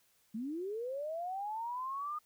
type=linear sweep; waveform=sine; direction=up; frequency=207.7 to 1231 Hz; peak=-36 dBFS; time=0.34-2.19 s; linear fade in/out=10 ms; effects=white hiss -71 dBFS RMS until 2.25 s